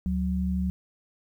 sine tone pair together, 73.42 / 185 Hz, D2 / F#3, 0 / 0 cents, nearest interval octave + major third, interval 1600 cents, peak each -28 / -26 dBFS, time 0.06-0.7 s, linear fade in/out 0 ms, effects 10-bit

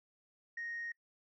sine tone, 1864.7 Hz, A#6, in tune, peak -38 dBFS, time 0.57-0.92 s, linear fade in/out 5 ms, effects noise-tail reverb RT60 0.1 s tail -24 dB re dry + tanh soft clip ceiling -35 dBFS

